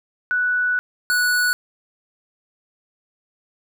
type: tone pair in turn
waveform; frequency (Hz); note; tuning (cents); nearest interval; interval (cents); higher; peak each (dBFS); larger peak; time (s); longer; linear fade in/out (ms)
sine / square; 1480 / 1473.1; F#6 / F#6; 0 / -8; unison; 8; first; -17; neither; 0.31-0.79 / 1.1-1.53; first; 0
effects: none